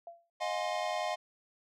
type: tone with exponential decay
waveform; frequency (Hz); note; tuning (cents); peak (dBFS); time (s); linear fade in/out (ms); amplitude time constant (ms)
sine; 682; F5; -41; -40; 0.07-0.3; 2; 48
type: chord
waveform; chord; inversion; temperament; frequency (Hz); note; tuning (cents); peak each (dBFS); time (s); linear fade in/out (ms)
square; F minor seventh; third; equal with one note detuned; 622.3 / 712.7 / 830.6 / 1046.5; Eb5 / F5 / Ab5 / C6; 0 / +35 / 0 / 0; -37 / -36 / -41 / -41; 0.4-1.16; 20
effects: low-pass 6000 Hz 12 dB/octave